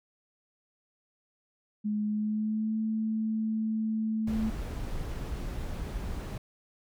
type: tone with pitch glide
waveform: sine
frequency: 210.4 to 219.5 Hz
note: G#3 to A3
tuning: +23 to -4 cents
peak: -27 dBFS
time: 1.84-4.51 s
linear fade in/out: 20 ms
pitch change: +73 cents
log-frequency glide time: 2.05-2.77 s
type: noise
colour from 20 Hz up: brown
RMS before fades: -35 dBFS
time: 4.27-6.38 s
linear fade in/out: 5 ms
effects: none